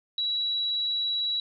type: tone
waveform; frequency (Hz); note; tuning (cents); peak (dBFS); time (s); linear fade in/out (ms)
sine; 3906; B7; -20; -25; 0.18-1.4; 2
effects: none